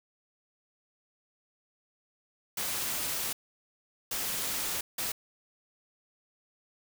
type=noise bursts at uneven times; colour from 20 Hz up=white; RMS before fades=-33 dBFS; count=3; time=2.57-3.33 / 4.11-4.81 / 4.98-5.12 s; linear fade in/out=5 ms; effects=none